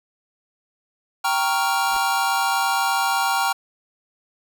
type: chord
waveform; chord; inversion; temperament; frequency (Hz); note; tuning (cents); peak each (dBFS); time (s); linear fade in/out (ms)
square; G half-diminished seventh; none; equal; 784 / 932.3 / 1108.7 / 1396.9; G5 / Bb5 / Db6 / F6; 0 / 0 / 0 / 0; -24 / -25 / -28 / -25; 1.24-3.53; 10
type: noise with exponential growth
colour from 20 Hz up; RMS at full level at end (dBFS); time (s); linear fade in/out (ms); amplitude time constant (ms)
pink; -37; 1.76-1.97; 1; 44
effects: none